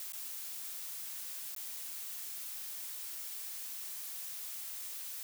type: noise with dropouts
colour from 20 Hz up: blue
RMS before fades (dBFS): -43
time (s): 0-5.23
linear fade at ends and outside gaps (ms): 1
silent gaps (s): 0.122-0.133 / 1.55-1.563
effects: none